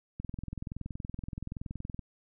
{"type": "click train", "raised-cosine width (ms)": 5, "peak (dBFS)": -25, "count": 39, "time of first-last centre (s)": [0.2, 1.992], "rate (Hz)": 21.2, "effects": []}